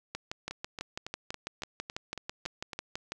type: two click trains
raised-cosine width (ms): 0.2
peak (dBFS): -18 / -21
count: 19 / 9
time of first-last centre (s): 0.15-3.12 / 0.51-2.732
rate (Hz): 6.06 / 3.6
effects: none